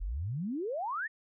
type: exponential sweep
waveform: sine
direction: up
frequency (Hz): 39 to 1913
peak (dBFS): -32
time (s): 0-1.08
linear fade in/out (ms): 20
effects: none